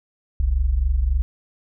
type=tone pair together; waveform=sine; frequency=42.26 / 65.9 Hz; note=E1 / C2; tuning=+44 / +13 cents; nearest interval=minor sixth; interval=769 cents; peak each=-21 / -18 dBFS; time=0.4-1.22 s; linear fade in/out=0 ms; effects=none